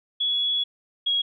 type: tone pair in turn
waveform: sine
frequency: 3376 / 3308 Hz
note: G#7 / G#7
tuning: +28 / -8 cents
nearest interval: unison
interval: 36 cents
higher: first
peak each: -21 / -20 dBFS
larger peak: second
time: 0.2-0.64 / 1.06-1.22 s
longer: first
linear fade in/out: 10 ms
effects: none